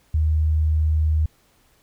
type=tone; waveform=sine; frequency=77.78 Hz; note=D#2; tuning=in tune; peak=-16 dBFS; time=0.14-1.26 s; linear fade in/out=5 ms; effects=pink hiss -60 dBFS RMS until 1.82 s

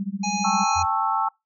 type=tone with tremolo; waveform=sine; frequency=196.8 Hz; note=G3; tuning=7 cents sharp; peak=-22 dBFS; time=0-0.64 s; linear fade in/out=0 ms; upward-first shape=sine; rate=15 Hz; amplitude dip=100%
type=harmonic tone; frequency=830.6 Hz; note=G#5; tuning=in tune; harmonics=1 / 3 / 5 / 7 / 8; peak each=-26 / -31 / -33 / -34 / -35 dBFS; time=0.23-0.83 s; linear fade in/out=10 ms
type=chord; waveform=sine; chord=A dominant seventh; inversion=third; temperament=just; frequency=792 / 880 / 1100 / 1320 Hz; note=G5 / A5 / C#6 / E6; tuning=+18 / 0 / -14 / +2 cents; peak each=-27 / -24 / -28 / -25 dBFS; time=0.44-1.29 s; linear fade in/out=10 ms
type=tone; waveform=sine; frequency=85.6 Hz; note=F2; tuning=34 cents flat; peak=-29 dBFS; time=0.75-0.86 s; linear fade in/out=20 ms
effects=noise-tail reverb RT60 0.2 s tail -26 dB re dry

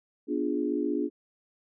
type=chord; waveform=sine; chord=B diminished seventh; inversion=none; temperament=equal; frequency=246.9 / 293.7 / 349.2 / 415.3 Hz; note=B3 / D4 / F4 / Ab4; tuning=0 / 0 / 0 / 0 cents; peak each=-33 / -29 / -32 / -33 dBFS; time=0.27-1.1 s; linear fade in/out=50 ms; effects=none

